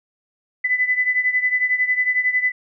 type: beating tone pair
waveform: sine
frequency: 1999 / 2010 Hz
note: B6 / B6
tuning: +20 / +30 cents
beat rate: 11 Hz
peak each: -18 / -22 dBFS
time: 0.64-2.52 s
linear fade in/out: 10 ms
effects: none